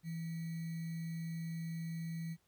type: tone with sample-and-hold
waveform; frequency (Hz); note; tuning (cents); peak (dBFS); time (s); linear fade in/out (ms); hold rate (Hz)
sine; 164.81; E3; 0; -38; 0.03-2.37; 50; 2100
effects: pink hiss -75 dBFS RMS until 2.47 s